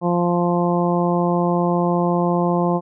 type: harmonic tone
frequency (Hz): 174.61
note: F3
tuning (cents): 0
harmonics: 1 / 2 / 3 / 4 / 5 / 6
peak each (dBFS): -19 / -22 / -24 / -25 / -26 / -27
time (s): 0.01-2.81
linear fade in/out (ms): 50
effects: none